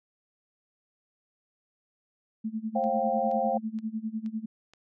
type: tone with tremolo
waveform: sine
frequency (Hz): 220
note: A3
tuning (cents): 0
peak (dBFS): -27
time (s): 2.44-4.46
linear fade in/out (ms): 10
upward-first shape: sine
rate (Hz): 10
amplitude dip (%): 90
type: chord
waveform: sine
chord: C suspended fourth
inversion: none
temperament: equal with one note detuned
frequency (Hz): 533.9 / 698.5 / 784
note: C5 / F5 / G5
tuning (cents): +35 / 0 / 0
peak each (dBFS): -29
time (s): 2.75-3.58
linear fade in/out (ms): 10
type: click train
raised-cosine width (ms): 0.2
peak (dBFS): -36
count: 5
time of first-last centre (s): 2.84-4.736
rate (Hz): 2.11
effects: none